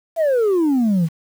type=exponential sweep; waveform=sine; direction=down; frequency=685 to 154 Hz; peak=-11 dBFS; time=0.16-1.09 s; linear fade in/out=50 ms; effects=tanh soft clip ceiling -13 dBFS + 7-bit